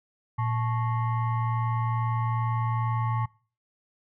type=tone with frequency modulation; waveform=sine; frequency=115.3 Hz; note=A#2; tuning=19 cents flat; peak=-24 dBFS; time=0.38-3.26 s; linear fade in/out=10 ms; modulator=987 Hz; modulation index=0.76; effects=noise-tail reverb RT60 0.4 s tail -23 dB re dry